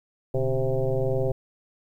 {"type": "tone with frequency modulation", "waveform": "sine", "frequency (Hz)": 257.4, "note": "C4", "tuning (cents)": -28, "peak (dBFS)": -21, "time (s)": [0.34, 1.32], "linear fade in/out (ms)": 5, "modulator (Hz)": 134, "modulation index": 2.6, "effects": ["10-bit"]}